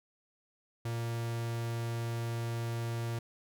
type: tone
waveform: 45% pulse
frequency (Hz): 116.54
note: A#2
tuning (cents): 0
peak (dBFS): -33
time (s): 0.85-3.19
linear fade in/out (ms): 5
effects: none